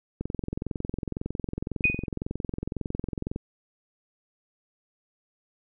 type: click train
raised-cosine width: 3 ms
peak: -17 dBFS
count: 70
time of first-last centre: 0.21-3.361 s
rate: 21.9 Hz
type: tone with exponential decay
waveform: sine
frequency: 2485 Hz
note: D#7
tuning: 3 cents flat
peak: -15 dBFS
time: 1.84-2.06 s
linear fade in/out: 2 ms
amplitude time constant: 47 ms
effects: none